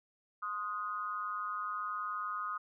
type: tone with amplitude modulation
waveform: sine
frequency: 1244.5 Hz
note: D#6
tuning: in tune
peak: -31 dBFS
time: 0.42-2.58 s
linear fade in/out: 10 ms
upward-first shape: sine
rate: 199 Hz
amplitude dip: 85%
effects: none